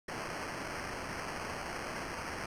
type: noise with sample-and-hold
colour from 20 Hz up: violet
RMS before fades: -40 dBFS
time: 0.08-2.46 s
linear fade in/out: 5 ms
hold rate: 3675 Hz
effects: low-pass 9000 Hz 12 dB/octave